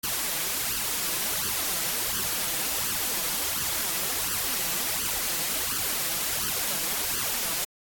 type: noise with flanger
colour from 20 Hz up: white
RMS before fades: -28 dBFS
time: 0.03-7.65 s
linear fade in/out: 10 ms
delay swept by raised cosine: 0.64 to 6.14 ms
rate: 1.4 Hz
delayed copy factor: +0.75
effects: AAC 64 kbps